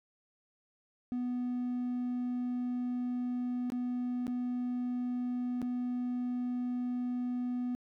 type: tone with dropouts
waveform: triangle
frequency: 246.9 Hz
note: B3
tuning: in tune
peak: -29 dBFS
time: 1.12-7.75 s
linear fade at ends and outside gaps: 0 ms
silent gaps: 3.701-3.721 / 4.268-4.279 / 5.617-5.626 s
effects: tanh soft clip ceiling -25 dBFS